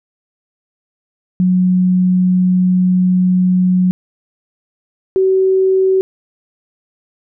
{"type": "tone pair in turn", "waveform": "sine", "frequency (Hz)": [182.8, 379.6], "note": ["F#3", "F#4"], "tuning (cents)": [-21, 44], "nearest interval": "octave + minor second", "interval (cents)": 1265, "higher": "second", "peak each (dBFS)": -9, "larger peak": "neither", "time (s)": [[1.4, 3.91], [5.16, 6.01]], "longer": "first", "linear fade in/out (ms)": 0, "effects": []}